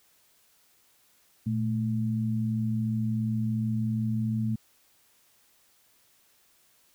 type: tone pair together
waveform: sine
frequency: 115.8 / 218.6 Hz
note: A#2 / A3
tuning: -11 / -11 cents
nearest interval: major seventh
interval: 1100 cents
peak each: -28 dBFS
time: 1.46-4.56 s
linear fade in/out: 10 ms
effects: white hiss -64 dBFS RMS until 6.94 s